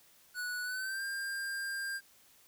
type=tone with pitch glide; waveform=square; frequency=1473 to 1597.1 Hz; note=F#6 to G6; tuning=-8 to +32 cents; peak=-36 dBFS; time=0.34-2.01 s; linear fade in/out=50 ms; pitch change=+140 cents; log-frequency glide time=0.63-1.04 s; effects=white hiss -63 dBFS RMS until 2.47 s